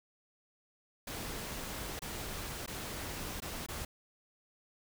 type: noise with dropouts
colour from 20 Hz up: pink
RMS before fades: -41 dBFS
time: 1.07-3.85 s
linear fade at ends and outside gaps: 5 ms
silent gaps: 1.993-2.019 / 2.662-2.676 / 3.403-3.42 / 3.664-3.685 s
effects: none